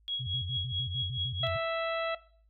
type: tone with tremolo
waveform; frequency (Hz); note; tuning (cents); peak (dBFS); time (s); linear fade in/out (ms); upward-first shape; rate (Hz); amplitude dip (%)
sine; 3317; G#7; -3; -29; 0.08-1.47; 0; triangle; 4.6; 95
type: tone with vibrato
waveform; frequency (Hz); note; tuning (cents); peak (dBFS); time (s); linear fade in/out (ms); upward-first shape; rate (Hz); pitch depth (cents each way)
sine; 106.6; G#2; +46; -34; 0.19-1.58; 20; square; 6.6; 300
type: harmonic tone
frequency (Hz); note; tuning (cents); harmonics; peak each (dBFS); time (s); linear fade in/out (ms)
659.3; E5; 0; 1 / 2 / 3 / 4 / 5 / 6; -30 / -36 / -40 / -42 / -44 / -46; 1.43-2.15; 5
effects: noise-tail reverb RT60 0.5 s tail -19 dB re dry + added 53 Hz sine -61 dBFS peak until 2.49 s